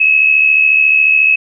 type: tone with amplitude modulation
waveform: sine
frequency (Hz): 2576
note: E7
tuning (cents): -41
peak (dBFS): -4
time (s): 0-1.36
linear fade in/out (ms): 10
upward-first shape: sine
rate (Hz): 74.1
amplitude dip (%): 60
effects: none